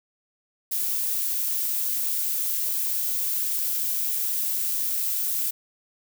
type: noise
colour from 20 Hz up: violet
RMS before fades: -26 dBFS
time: 0.71-5.51 s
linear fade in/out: 10 ms
effects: none